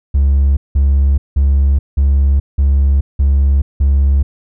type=tone bursts; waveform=triangle; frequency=69.3 Hz; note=C#2; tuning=in tune; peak=-5 dBFS; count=7; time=0.14-4.23 s; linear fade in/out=10 ms; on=430 ms; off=180 ms; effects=tanh soft clip ceiling -3 dBFS